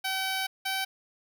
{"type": "tone pair in turn", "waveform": "10% pulse", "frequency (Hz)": [765, 768.9], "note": ["G5", "G5"], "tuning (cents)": [-42, -34], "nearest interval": "unison", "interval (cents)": 8, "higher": "second", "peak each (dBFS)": -20, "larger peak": "neither", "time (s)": [[0.04, 0.47], [0.65, 0.85]], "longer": "first", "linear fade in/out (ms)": 10, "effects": []}